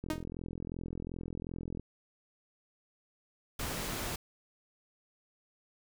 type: click train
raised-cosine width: 3 ms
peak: -27 dBFS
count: 76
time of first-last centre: 0.04-1.796 s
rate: 42.7 Hz
type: tone with exponential decay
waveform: sawtooth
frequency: 311.1 Hz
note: D#4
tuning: in tune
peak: -26 dBFS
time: 0.1-0.24 s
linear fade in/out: 2 ms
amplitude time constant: 30 ms
type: noise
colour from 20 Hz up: pink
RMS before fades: -37 dBFS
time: 3.59-4.16 s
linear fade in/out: 5 ms
effects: none